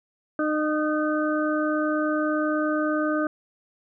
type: harmonic tone with a mistuned harmonic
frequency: 305 Hz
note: D#4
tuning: 34 cents flat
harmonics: 1 / 2 / 4 / 5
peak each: -24 / -27 / -30 / -31 dBFS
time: 0.39-3.27 s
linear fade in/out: 2 ms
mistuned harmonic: 4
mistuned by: +19 cents
effects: none